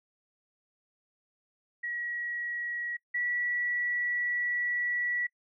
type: tone pair in turn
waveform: sine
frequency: 1915 / 1944 Hz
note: A#6 / B6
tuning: +46 / -28 cents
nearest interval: unison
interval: 26 cents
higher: second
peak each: -32 / -28 dBFS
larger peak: second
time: 1.83-2.97 / 3.14-5.27 s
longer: second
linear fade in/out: 10 ms
effects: noise-tail reverb RT60 0.1 s tail -24 dB re dry